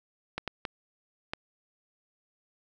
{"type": "clicks", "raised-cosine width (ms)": 0.3, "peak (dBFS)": -16, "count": 4, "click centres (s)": [0.38, 0.477, 0.652, 1.335], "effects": []}